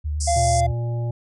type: tone with vibrato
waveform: sine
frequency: 75 Hz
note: D2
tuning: 37 cents sharp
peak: -22 dBFS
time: 0.04-0.73 s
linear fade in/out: 20 ms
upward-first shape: sine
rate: 9 Hz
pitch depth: 26 cents each way
type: band-pass noise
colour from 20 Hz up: white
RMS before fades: -29 dBFS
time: 0.2-0.61 s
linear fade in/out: 10 ms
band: 4800 to 9500 Hz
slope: 96 dB/octave
type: tone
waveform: triangle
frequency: 690 Hz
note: F5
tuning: 21 cents flat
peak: -16 dBFS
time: 0.27-0.67 s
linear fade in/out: 10 ms
type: harmonic tone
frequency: 118.3 Hz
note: A#2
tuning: 26 cents sharp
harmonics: 1 / 3 / 5 / 7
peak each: -22 / -37 / -37 / -42 dBFS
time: 0.36-1.11 s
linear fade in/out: 5 ms
effects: none